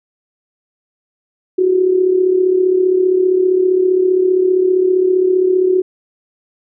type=tone with amplitude modulation; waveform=sine; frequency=370 Hz; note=F#4; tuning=in tune; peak=-7 dBFS; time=1.58-5.82 s; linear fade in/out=10 ms; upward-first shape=sine; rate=35.2 Hz; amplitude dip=60%; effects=none